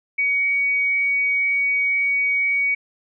sine tone, 2251 Hz, C#7, 26 cents sharp, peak -17 dBFS, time 0.18-2.75 s, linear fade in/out 10 ms, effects none

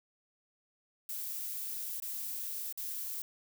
violet noise with dropouts, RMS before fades -39 dBFS, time 1.09-3.22 s, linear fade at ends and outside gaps 2 ms, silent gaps 2.001-2.022 / 2.726-2.775 s, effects none

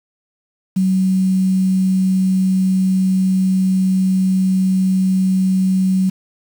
sine tone with quantisation, 188.2 Hz, F#3, 30 cents sharp, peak -12 dBFS, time 0.76-6.1 s, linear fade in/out 10 ms, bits 6, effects none

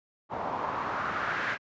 white noise with low-pass filter sweep, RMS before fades -32 dBFS, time 0.29-1.58 s, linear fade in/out 50 ms, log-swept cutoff 830 to 1800 Hz, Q 3, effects high-pass 80 Hz 12 dB/octave + resampled to 16000 Hz

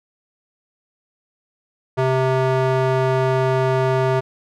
square tone with band-pass filter, 130.81 Hz, C3, in tune, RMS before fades -18 dBFS, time 1.97-4.21 s, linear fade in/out 20 ms, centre 640 Hz, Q 0.8, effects none

